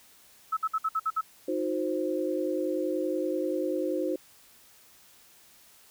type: tone bursts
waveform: sine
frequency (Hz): 1300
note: E6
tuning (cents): -24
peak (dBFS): -24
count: 7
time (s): 0.52-1.212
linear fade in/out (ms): 10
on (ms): 50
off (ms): 57
type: chord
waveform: sine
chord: C diminished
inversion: first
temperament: equal with one note detuned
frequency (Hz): 311.1 / 361.5 / 523.3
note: Eb4 / Gb4 / C5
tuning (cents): 0 / -40 / 0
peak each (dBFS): -31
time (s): 1.48-4.16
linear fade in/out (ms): 5
effects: white hiss -57 dBFS RMS until 5.9 s